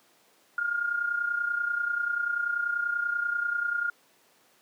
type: tone with amplitude modulation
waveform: sine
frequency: 1415 Hz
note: F6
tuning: 22 cents sharp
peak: -23 dBFS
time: 0.58-3.9 s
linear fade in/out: 2 ms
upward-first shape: sine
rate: 30.3 Hz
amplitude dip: 65%
effects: pink hiss -62 dBFS RMS until 4.61 s + high-pass 300 Hz 12 dB/octave